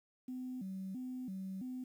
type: tone with vibrato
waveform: sine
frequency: 220 Hz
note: A3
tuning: in tune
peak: -39 dBFS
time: 0.28-1.84 s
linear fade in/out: 5 ms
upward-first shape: square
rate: 1.5 Hz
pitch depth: 250 cents each way
effects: tanh soft clip ceiling -35 dBFS + 11-bit